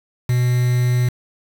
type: tone with quantisation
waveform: triangle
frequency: 123.47 Hz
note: B2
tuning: in tune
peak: -12 dBFS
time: 0.29-1.09 s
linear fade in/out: 5 ms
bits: 5
effects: none